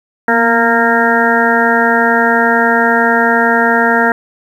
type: harmonic tone with a mistuned harmonic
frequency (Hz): 231.1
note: A#3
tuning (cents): -15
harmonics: 1 / 2 / 3 / 4 / 6 / 7 / 8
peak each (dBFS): -16 / -16 / -16 / -16 / -16 / -16 / -16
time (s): 0.28-4.12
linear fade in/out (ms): 2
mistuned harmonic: 1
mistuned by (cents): +38
effects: 7-bit

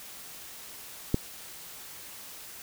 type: click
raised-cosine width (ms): 3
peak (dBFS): -10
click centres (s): 1.144
effects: white hiss -45 dBFS RMS until 2.62 s

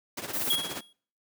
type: noise with tremolo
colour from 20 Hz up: pink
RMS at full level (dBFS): -32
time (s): 0.17-0.81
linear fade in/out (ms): 5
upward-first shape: triangle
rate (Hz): 17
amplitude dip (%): 80
type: noise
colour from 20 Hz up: violet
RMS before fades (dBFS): -31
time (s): 0.33-0.56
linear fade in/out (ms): 10
type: tone with exponential decay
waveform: square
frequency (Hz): 3312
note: G#7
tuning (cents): -5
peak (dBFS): -22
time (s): 0.5-0.93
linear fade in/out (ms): 5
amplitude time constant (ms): 92
effects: noise-tail reverb RT60 0.5 s tail -26 dB re dry + high-pass 200 Hz 12 dB/octave

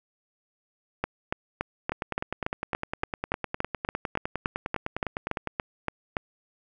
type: two click trains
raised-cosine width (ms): 0.5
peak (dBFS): -11 / -14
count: 19 / 36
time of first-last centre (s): 1.04-6.168 / 1.92-5.473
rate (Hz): 3.51 / 9.85
effects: none

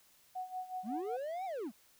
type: tone with tremolo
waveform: sine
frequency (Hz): 740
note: F#5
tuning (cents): 0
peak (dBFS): -36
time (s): 0.35-1.17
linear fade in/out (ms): 10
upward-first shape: sine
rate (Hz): 5.4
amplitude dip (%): 80
type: linear two-way sweep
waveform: triangle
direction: up then down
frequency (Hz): 182.8 to 784 to 182.8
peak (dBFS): -35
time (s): 0.83-1.72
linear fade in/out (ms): 50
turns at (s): 1.45
effects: white hiss -66 dBFS RMS until 1.99 s

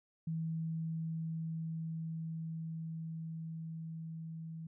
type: tone with level ramp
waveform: sine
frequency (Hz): 162.1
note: E3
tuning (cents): -29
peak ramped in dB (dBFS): -34 to -42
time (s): 0.27-4.67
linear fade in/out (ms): 5
effects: none

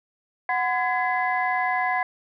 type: tone cluster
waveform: sine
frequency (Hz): 739 / 1017 / 1678 / 2027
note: F#5 / C6 / G#6 / B6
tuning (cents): -2 / -50 / +17 / +45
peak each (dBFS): -24 / -27 / -28 / -28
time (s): 0.49-2.03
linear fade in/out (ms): 2
effects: tanh soft clip ceiling -11 dBFS

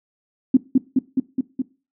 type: tone with echo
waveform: sine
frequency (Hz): 261.6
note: C4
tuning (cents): 0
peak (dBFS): -8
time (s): 0.54-0.57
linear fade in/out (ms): 5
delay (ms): 210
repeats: 5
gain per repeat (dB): -2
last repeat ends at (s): 1.62
effects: noise-tail reverb RT60 0.3 s tail -17 dB re dry

